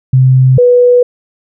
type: tone pair in turn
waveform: sine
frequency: 130 / 490.8 Hz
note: C3 / B4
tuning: -11 / -11 cents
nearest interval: octave + major seventh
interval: 2300 cents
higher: second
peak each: -3 dBFS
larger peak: neither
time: 0.13-0.58 / 0.58-1.03 s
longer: neither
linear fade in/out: 5 ms
effects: none